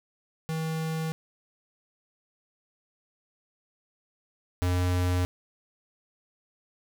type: tone pair in turn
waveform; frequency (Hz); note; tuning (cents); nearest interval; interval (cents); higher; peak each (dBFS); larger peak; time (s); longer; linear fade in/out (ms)
square; 160.1 / 89.85; D#3 / F2; +50 / +50; minor seventh; 1000; first; -29 / -24; second; 0.49-1.12 / 4.62-5.25; neither; 0
effects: none